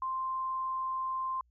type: tone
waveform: sine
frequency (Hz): 1046.5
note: C6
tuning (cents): 0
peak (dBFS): -31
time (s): 0.02-1.41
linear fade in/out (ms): 2
effects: added 60 Hz sine -65 dBFS peak until 1.5 s